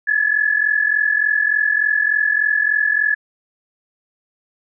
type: tone pair together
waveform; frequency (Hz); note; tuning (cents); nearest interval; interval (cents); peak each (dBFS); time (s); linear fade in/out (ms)
sine; 1687 / 1730.4; G#6 / A6; +27 / -29; unison; 44; -17; 0.07-3.15; 10
effects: none